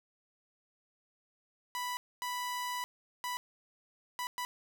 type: tone bursts at uneven times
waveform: sawtooth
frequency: 987.8 Hz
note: B5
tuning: in tune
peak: -31 dBFS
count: 5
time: 1.75-1.97 / 2.22-2.84 / 3.24-3.37 / 4.19-4.27 / 4.38-4.45 s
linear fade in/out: 0 ms
effects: none